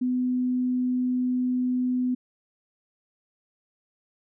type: tone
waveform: sine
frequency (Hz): 251.2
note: B3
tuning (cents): +30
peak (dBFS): -22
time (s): 0.01-2.15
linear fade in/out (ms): 10
effects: none